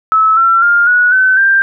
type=tone with pitch steps; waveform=sine; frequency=1300 / 1352.1 / 1406.2 / 1462.6 / 1521.2 / 1582.1 Hz; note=E6 / E6 / F6 / F#6 / F#6 / G6; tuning=-24 / +44 / +11 / -20 / +48 / +16 cents; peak=-6 dBFS; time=0.12-1.62 s; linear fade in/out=0 ms; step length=250 ms; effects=none

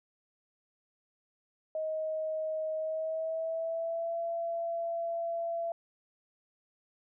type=tone with pitch glide; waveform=sine; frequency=629 to 674.1 Hz; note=D#5 to E5; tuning=+19 to +39 cents; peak=-31 dBFS; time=1.75-5.72 s; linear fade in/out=2 ms; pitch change=+120 cents; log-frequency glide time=2.76-4.2 s; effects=none

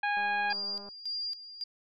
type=harmonic tone; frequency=822 Hz; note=G#5; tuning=18 cents flat; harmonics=1 / 2 / 3 / 4 / 5; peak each=-30 / -31 / -36 / -47 / -47 dBFS; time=0.03-0.53 s; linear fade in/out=5 ms
type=click train; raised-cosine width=1 ms; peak=-36 dBFS; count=146; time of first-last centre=0.17-0.888 s; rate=202 Hz
type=tone with tremolo; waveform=sine; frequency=4797 Hz; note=D8; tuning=36 cents sharp; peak=-32 dBFS; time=0.5-1.64 s; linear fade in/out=5 ms; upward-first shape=square; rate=1.8 Hz; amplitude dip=75%
effects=none

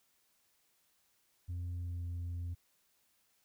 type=tone with pitch glide; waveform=sine; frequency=88 to 86.74 Hz; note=F2 to F2; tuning=+14 to -11 cents; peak=-34 dBFS; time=1.48-2.55 s; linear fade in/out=20 ms; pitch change=-25 cents; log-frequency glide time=1.71-2.06 s; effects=tanh soft clip ceiling -36 dBFS + white hiss -74 dBFS RMS until 3.44 s

